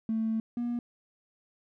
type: tone pair in turn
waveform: triangle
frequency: 222.4 / 239.4 Hz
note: A3 / A#3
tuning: +19 / +46 cents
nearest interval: minor second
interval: 127 cents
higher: second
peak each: -23 / -26 dBFS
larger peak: first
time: 0.09-0.4 / 0.57-0.79 s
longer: first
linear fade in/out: 2 ms
effects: tanh soft clip ceiling -24 dBFS